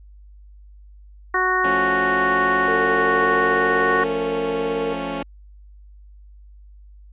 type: harmonic tone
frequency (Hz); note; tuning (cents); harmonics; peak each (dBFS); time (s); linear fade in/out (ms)
370; F#4; 0; 1 / 2 / 3 / 4 / 5; -25 / -27 / -21 / -24 / -22; 1.34-4.04; 5
type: chord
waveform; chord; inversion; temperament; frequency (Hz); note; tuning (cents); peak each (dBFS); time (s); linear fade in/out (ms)
15% pulse; F augmented; none; equal; 174.61 / 220 / 277.2; F3 / A3 / C#4; 0 / 0 / 0; -25 / -26 / -20; 1.64-5.23; 5
type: tone with pitch glide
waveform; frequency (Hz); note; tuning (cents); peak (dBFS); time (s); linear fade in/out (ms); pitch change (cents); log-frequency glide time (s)
sine; 451.4 to 458.2; A4 to A#4; +44 to -30; -22; 2.68-4.93; 0; +26; 2.89-4.04
effects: added 50 Hz sine -42 dBFS peak until 7.12 s + resampled to 8000 Hz